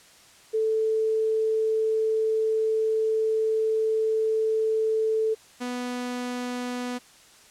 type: tone pair in turn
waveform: sine / sawtooth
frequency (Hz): 440 / 246.9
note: A4 / B3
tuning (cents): 0 / 0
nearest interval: minor seventh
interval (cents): 1000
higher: first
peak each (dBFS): -21 / -25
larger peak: first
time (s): 0.53-5.35 / 5.6-6.99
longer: first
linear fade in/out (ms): 20
effects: white hiss -53 dBFS RMS until 7.5 s + low-pass 9000 Hz 12 dB/octave